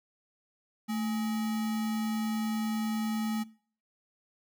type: tone with sample-and-hold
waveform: sine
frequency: 220 Hz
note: A3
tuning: in tune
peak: -29 dBFS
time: 0.88-3.44 s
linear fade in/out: 20 ms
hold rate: 1050 Hz
effects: noise-tail reverb RT60 0.5 s tail -22 dB re dry